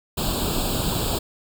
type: noise with comb filter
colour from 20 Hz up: pink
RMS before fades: -24 dBFS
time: 0.17-1.19 s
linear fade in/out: 10 ms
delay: 0.25 ms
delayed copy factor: +0.9
effects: none